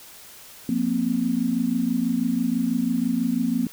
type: tone cluster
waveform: sine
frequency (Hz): 177.8 / 233.6 / 259.7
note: F3 / A#3 / C4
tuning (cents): +31 / +4 / -13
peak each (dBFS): -29 / -23 / -24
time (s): 0.69-3.67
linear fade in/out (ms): 2
effects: white hiss -45 dBFS RMS until 3.72 s